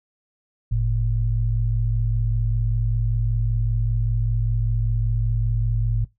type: tone pair together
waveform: sine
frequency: 47.26 / 112.4 Hz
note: F#1 / A2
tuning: +37 / +37 cents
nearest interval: octave + minor third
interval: 1500 cents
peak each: -21 dBFS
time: 0.71-6.05 s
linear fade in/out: 10 ms
effects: noise-tail reverb RT60 0.2 s tail -21 dB re dry